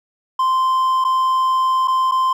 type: tone with dropouts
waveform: triangle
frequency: 1041 Hz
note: C6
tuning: 9 cents flat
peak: -12 dBFS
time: 0.39-2.33 s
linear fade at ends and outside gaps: 5 ms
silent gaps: 1.042-1.048 / 1.875-1.88 / 2.113-2.119 s
effects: none